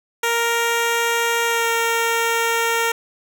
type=tone with pitch glide; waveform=10% pulse; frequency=466.2 to 461.1 Hz; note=A#4 to A#4; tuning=0 to -19 cents; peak=-9 dBFS; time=0.23-2.92 s; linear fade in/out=5 ms; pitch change=-19 cents; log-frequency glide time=1.45-1.69 s; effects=none